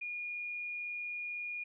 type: tone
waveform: sine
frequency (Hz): 2434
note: D#7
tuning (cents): -39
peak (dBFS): -37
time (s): 0.01-1.64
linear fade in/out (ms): 10
effects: none